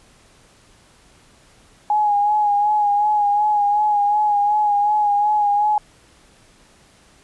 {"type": "tone with vibrato", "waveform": "sine", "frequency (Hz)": 830.6, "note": "G#5", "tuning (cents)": 0, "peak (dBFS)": -14, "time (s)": [1.9, 5.78], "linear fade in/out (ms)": 2, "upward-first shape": "sine", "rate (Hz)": 2.7, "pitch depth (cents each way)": 35, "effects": ["pink hiss -52 dBFS RMS until 7.23 s", "resampled to 24000 Hz"]}